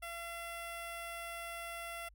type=tone with notch filter; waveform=10% pulse; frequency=680 Hz; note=F5; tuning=46 cents flat; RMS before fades=-44 dBFS; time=0.02-2.09 s; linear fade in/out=10 ms; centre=4200 Hz; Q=1.6; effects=added 50 Hz sine -59 dBFS peak until 2.14 s